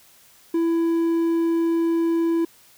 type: tone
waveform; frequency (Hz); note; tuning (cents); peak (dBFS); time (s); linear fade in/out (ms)
triangle; 332.7; E4; +16; -16; 0.54-2.45; 5
effects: white hiss -53 dBFS RMS until 2.77 s